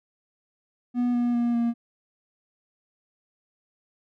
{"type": "tone with pitch steps", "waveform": "triangle", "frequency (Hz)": [244.3, 241.1, 237.9, 234.8], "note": ["B3", "B3", "A#3", "A#3"], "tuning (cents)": [-19, -41, 35, 13], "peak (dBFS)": -19, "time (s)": [0.94, 1.74], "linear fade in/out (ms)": 50, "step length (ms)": 200, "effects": []}